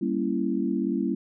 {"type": "chord", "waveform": "sine", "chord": "G diminished seventh", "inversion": "none", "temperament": "equal with one note detuned", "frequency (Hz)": [196, 233.1, 277.2, 334.2], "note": ["G3", "Bb3", "Db4", "Fb4"], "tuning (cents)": [0, 0, 0, 24], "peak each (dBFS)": -29, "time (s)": [0.01, 1.15], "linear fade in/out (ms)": 10, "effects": []}